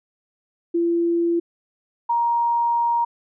sine tone pair in turn, 340 / 940.2 Hz, F4 / A#5, -46 / +15 cents, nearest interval octave + tritone, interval 1761 cents, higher second, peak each -17 dBFS, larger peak neither, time 0.74-1.4 / 2.09-3.05 s, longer second, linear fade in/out 10 ms, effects none

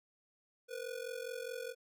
square ring-modulated tone, 489.2 Hz, B4, 16 cents flat, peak -38 dBFS, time 0.68-1.75 s, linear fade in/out 50 ms, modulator 22.4 Hz, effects none

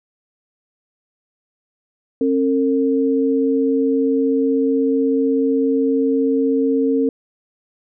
sine tone pair together, 270 / 454.1 Hz, C#4 / A#4, -45 / -45 cents, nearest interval major sixth, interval 900 cents, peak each -16 / -18 dBFS, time 2.21-7.09 s, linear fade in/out 2 ms, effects none

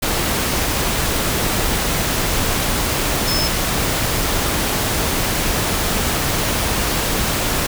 sine tone in noise, 5230 Hz, E8, 15 cents flat, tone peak -20 dBFS, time 3.27-3.48 s, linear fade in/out 10 ms, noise pink, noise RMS -19 dBFS, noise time 0.02-7.67 s, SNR -4 dB, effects none

